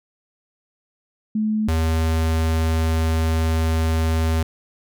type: tone pair in turn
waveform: sine / square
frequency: 215.4 / 80.68 Hz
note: A3 / E2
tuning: -37 / -37 cents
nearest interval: octave + perfect fourth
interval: 1700 cents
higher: first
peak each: -18 dBFS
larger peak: neither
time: 1.35-1.68 / 1.68-4.43 s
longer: second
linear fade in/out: 5 ms
effects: none